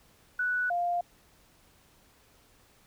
sine tone pair in turn, 1480 / 700.1 Hz, F#6 / F5, 0 / +4 cents, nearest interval octave + minor second, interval 1296 cents, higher first, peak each -26 dBFS, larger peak neither, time 0.39-0.7 / 0.7-1.01 s, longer neither, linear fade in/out 5 ms, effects pink hiss -62 dBFS RMS until 2.86 s

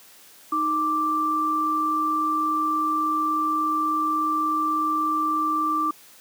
sine tone pair together, 311.1 / 1174.6 Hz, D#4 / D6, 0 / 0 cents, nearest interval octave + major seventh, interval 2300 cents, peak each -28 / -21 dBFS, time 0.52-5.91 s, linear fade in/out 5 ms, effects white hiss -50 dBFS RMS until 6.2 s + high-pass 150 Hz 12 dB/octave

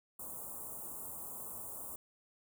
white band-stop noise, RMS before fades -45 dBFS, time 0.19-1.96 s, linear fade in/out 5 ms, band 1200 to 7800 Hz, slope 48 dB/octave, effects none

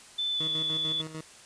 sine tone with pitch glide, 3520 to 3456 Hz, A7 to A7, 0 to -32 cents, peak -27 dBFS, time 0.18-1.02 s, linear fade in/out 10 ms, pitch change -32 cents, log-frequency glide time 0.32-0.41 s
20% pulse tone with tremolo, 157.9 Hz, D#3, 26 cents sharp, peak -31 dBFS, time 0.4-1.21 s, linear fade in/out 5 ms, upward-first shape square, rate 6.7 Hz, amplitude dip 60%
effects white hiss -51 dBFS RMS until 1.45 s + resampled to 22050 Hz

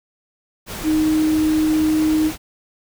sine tone in noise, 311.1 Hz, D#4, in tune, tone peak -14 dBFS, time 0.83-2.32 s, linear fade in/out 50 ms, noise pink, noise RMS -30 dBFS, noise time 0.66-2.38 s, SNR +13 dB, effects none

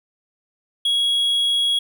triangle tone, 3322 Hz, G#7, in tune, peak -15 dBFS, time 0.85-1.79 s, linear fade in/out 5 ms, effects none

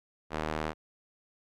sawtooth tone with band-pass filter, 77.7 Hz, D#2, 2 cents flat, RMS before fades -34 dBFS, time 0.3-0.74 s, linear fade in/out 50 ms, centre 1000 Hz, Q 0.55, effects none

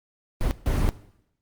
brown noise bursts at uneven times, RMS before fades -22 dBFS, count 2, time 0.41-0.51 / 0.66-0.89 s, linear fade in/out 0 ms, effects noise-tail reverb RT60 0.8 s tail -17 dB re dry + Opus 24 kbps

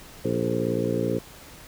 harmonic tone with a mistuned harmonic, 58.27 Hz, A#1, in tune, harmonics 2 / 3 / 4 / 5 / 6 / 7 / 8 / 9, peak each -31 / -31 / -31 / -31 / -31 / -31 / -31 / -31 dBFS, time 0.24-1.19 s, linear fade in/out 10 ms, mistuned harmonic 8, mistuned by -44 cents, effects pink hiss -46 dBFS RMS until 1.67 s

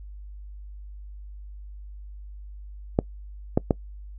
clicks, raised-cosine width 2 ms, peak -5 dBFS, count 3, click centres 2.989 / 3.575 / 3.708 s, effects noise-tail reverb RT60 0.1 s tail -23 dB re dry + added 50 Hz sine -38 dBFS peak until 4.18 s

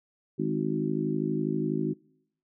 harmonic tone with a mistuned harmonic, 52.3 Hz, G#1, 13 cents sharp, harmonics 3 / 4 / 5 / 6 / 7, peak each -32 / -32 / -32 / -32 / -32 dBFS, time 0.38-1.94 s, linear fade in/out 20 ms, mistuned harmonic 7, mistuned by +17 cents, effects noise-tail reverb RT60 0.8 s tail -25 dB re dry

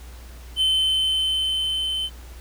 triangle tone with level ramp, 3069 Hz, G7, 37 cents flat, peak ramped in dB -15 to -22 dBFS, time 0.56-2.1 s, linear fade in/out 50 ms, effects added 60 Hz sine -38 dBFS peak until 2.4 s + pink hiss -48 dBFS RMS until 2.4 s

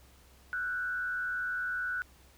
sine tone with frequency modulation, 1480 Hz, F#6, in tune, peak -31 dBFS, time 0.53-2.02 s, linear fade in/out 0 ms, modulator 100 Hz, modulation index 0.64, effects added 65 Hz sine -59 dBFS peak until 2.37 s + pink hiss -61 dBFS RMS until 2.37 s

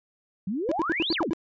sine exponential two-way sweep, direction up then down, 174.61 to 4800 to 174.61 Hz, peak -26 dBFS, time 0.47-1.3 s, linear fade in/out 5 ms, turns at 1.13 s
triangle tone bursts, 329.6 Hz, E4, in tune, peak -20 dBFS, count 7, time 0.69-1.333 s, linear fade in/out 0 ms, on 25 ms, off 78 ms
effects resampled to 16000 Hz

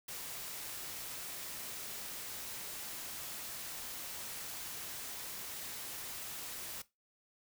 white noise, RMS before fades -44 dBFS, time 0.08-6.82 s, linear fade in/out 5 ms, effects noise-tail reverb RT60 0.2 s tail -17 dB re dry

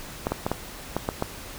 clicks, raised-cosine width 1 ms, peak -10 dBFS, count 7, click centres 0.269 / 0.32 / 0.465 / 0.516 / 0.966 / 1.089 / 1.224 s, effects pink hiss -40 dBFS RMS until 1.58 s

